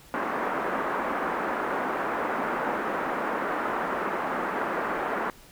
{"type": "band-pass noise", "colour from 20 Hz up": "white", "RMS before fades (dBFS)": -29, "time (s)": [0.14, 5.3], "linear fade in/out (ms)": 0, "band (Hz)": [210, 1500], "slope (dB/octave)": 24, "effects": ["pink hiss -52 dBFS RMS until 5.51 s"]}